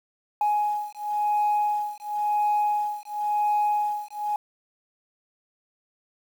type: beating tone pair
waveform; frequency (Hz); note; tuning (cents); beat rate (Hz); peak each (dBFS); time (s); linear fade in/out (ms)
sine; 835 / 835.95; G#5 / G#5; +9 / +11; 0.95; -24; 0.41-4.36; 2
effects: tanh soft clip ceiling -17 dBFS + 8-bit